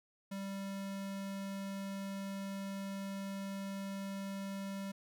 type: tone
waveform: square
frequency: 196 Hz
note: G3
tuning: in tune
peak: -40 dBFS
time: 0.31-4.92 s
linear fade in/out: 10 ms
effects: none